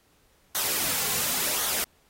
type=noise with flanger; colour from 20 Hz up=white; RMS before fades=-27 dBFS; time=0.55-1.84 s; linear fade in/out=0 ms; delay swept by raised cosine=0.39 to 3.29 ms; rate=0.92 Hz; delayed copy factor=-0.5; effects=pink hiss -64 dBFS RMS until 2.09 s + AAC 48 kbps